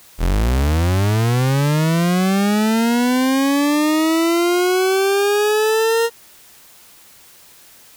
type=linear sweep; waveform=40% pulse; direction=up; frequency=38.39 to 466.2 Hz; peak=-13 dBFS; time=0.18-6.1 s; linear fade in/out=50 ms; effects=white hiss -46 dBFS RMS until 7.96 s